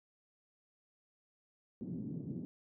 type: band-pass noise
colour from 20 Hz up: pink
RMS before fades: -42 dBFS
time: 1.81-2.45 s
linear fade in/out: 0 ms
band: 150 to 280 Hz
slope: 24 dB/octave
effects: none